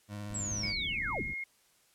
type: tone with vibrato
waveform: 25% pulse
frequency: 103.3 Hz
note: G#2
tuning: 9 cents flat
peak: -35 dBFS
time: 0.08-0.75 s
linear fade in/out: 50 ms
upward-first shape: sine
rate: 17 Hz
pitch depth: 24 cents each way
type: low-pass noise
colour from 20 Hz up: pink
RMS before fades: -44 dBFS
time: 0.3-1.34 s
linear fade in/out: 5 ms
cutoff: 310 Hz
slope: 24 dB/octave
type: linear sweep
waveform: sine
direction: down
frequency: 7902 to 91.8 Hz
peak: -34 dBFS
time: 0.34-1.23 s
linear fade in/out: 10 ms
type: tone with pitch glide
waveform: sine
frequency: 2238 to 2147 Hz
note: C#7 to C7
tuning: +16 to +44 cents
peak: -35 dBFS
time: 0.63-1.44 s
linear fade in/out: 5 ms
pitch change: -72 cents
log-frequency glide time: 0.81-1.01 s
effects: white hiss -67 dBFS RMS until 1.94 s + low-pass 12000 Hz 12 dB/octave